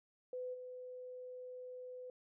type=tone with level steps; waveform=sine; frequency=503 Hz; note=B4; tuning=32 cents sharp; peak=-40 / -46 dBFS; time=0.33-2.1 s; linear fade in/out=2 ms; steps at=0.53 s; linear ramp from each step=20 ms; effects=none